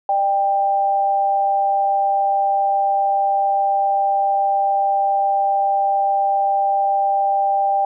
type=tone pair together; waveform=sine; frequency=599 / 790.6 Hz; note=D5 / G5; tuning=+34 / +15 cents; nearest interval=perfect fourth; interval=481 cents; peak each=-24 / -15 dBFS; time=0.09-7.85 s; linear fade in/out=2 ms; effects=none